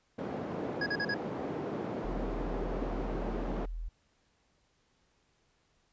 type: band-pass noise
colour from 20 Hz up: white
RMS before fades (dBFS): -37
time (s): 0.18-3.66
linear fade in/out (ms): 10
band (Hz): 160 to 450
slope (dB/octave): 12
type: tone bursts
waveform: square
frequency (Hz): 1661.2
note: G#6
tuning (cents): 0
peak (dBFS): -31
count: 4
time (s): 0.81-1.143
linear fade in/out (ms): 5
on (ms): 54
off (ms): 39
type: tone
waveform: sine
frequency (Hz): 41.2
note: E1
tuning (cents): 0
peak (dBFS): -35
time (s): 2.04-3.89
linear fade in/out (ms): 10
effects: pink hiss -72 dBFS RMS until 5.92 s + resampled to 16000 Hz